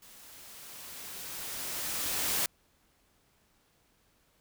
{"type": "noise with level ramp", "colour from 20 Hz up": "white", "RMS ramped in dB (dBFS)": [-54, -29], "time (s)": [0.02, 2.46], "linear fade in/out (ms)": 2, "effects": ["pink hiss -69 dBFS RMS until 4.4 s"]}